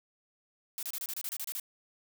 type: noise bursts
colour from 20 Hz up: blue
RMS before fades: -37 dBFS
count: 11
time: 0.78-1.598 s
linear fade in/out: 0 ms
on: 48 ms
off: 29 ms
effects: none